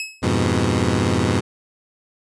sawtooth tone with exponential decay, 2577 Hz, E7, 40 cents flat, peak -19 dBFS, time 0-0.29 s, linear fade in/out 1 ms, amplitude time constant 61 ms
15% pulse chord, F diminished, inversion none, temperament equal, 87.31 / 103.83 / 123.47 Hz, F2 / Ab2 / Cb3, 0 / 0 / 0 cents, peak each -15 dBFS, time 0.22-1.41 s, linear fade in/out 20 ms
effects resampled to 22050 Hz

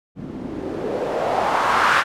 blue noise with low-pass filter sweep, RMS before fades -21 dBFS, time 0.15-2.04 s, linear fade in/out 50 ms, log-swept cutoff 200 to 1500 Hz, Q 2.5, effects none

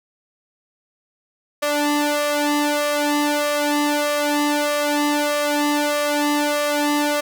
sawtooth tone with flanger, 293.7 Hz, D4, in tune, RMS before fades -20 dBFS, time 1.62-7.21 s, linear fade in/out 10 ms, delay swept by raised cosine 1.8 to 2.38 ms, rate 1.6 Hz, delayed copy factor +0.95, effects none

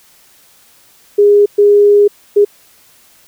sine tone bursts at uneven times, 410 Hz, G#4, 22 cents flat, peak -4 dBFS, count 3, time 1.18-1.46 / 1.58-2.08 / 2.36-2.45 s, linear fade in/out 10 ms, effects white hiss -47 dBFS RMS until 3.27 s

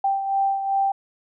sine beating tone pair, 784 / 786.6 Hz, G5 / G5, 0 / +6 cents, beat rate 2.6 Hz, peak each -20 / -28 dBFS, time 0.04-0.92 s, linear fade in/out 5 ms, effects none

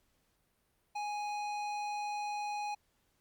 triangle tone with hard clipping, 830.6 Hz, G#5, in tune, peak -37 dBFS, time 0.95-2.75 s, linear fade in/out 10 ms, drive 17 dB, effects pink hiss -75 dBFS RMS until 3.2 s + Opus 48 kbps

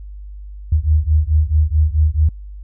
sine beating tone pair, 75.2 / 79.8 Hz, D2 / D#2, +42 / +44 cents, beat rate 4.6 Hz, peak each -14 / -15 dBFS, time 0.72-2.29 s, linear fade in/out 5 ms, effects added 50 Hz sine -30 dBFS peak until 2.63 s

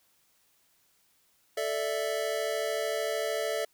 square chord, A suspended fourth, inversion none, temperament just, 440 / 586.7 / 660 Hz, A4 / D5 / E5, 0 / -2 / +2 cents, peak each -34 dBFS, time 1.57-3.65 s, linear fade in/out 5 ms, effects white hiss -68 dBFS RMS until 3.73 s

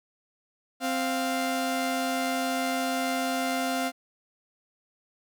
sawtooth tone pair together, 261.6 / 698.4 Hz, C4 / F5, 0 / 0 cents, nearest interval octave + perfect fourth, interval 1700 cents, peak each -25 / -25 dBFS, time 0.8-3.92 s, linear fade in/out 50 ms, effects none

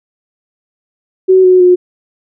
sine tone with pitch steps, 375.2 / 367.7 / 360.3 Hz, F#4 / F#4 / F#4, +24 / -11 / -46 cents, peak -3 dBFS, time 1.28-1.76 s, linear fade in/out 20 ms, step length 160 ms, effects none

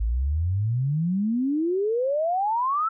sine exponential sweep, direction up, 51.91 to 1346 Hz, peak -21 dBFS, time 0-2.89 s, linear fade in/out 10 ms, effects none

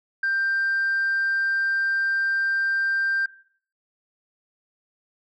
sine tone, 1575 Hz, G6, 8 cents sharp, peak -19 dBFS, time 0.23-3.26 s, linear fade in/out 5 ms, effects noise-tail reverb RT60 0.5 s tail -17 dB re dry + tanh soft clip ceiling -18 dBFS

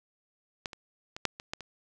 clicks, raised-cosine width 0.2 ms, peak -16 / -25 / -22 / -8 / -24 / -16 / -25 dBFS, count 7, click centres 0.658 / 0.732 / 1.165 / 1.253 / 1.399 / 1.535 / 1.607 s, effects none

